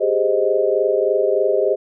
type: chord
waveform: sine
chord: Ab major seventh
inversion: third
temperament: equal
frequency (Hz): 392 / 415.3 / 523.3 / 622.3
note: G4 / Ab4 / C5 / Eb5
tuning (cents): 0 / 0 / 0 / 0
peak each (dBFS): -20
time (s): 0-1.76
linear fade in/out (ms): 20
effects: none